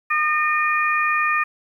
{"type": "harmonic tone", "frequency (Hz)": 609, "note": "D#5", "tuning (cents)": -37, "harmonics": [2, 3, 4], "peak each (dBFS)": [-20, -22, -23], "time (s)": [0.1, 1.44], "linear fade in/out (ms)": 10, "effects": ["9-bit"]}